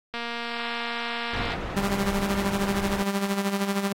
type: click train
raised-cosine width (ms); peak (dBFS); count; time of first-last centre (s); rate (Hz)
0.3; -16; 330; 0.14-1.54; 235
type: low-pass noise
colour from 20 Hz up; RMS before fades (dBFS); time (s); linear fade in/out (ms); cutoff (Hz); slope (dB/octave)
pink; -32; 1.33-3.03; 5; 2100; 12
type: tone with tremolo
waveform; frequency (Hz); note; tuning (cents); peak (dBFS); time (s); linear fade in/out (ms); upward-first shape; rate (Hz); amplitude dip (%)
sawtooth; 198.3; G3; +20; -18; 1.76-3.93; 10; sine; 13; 60
effects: AAC 48 kbps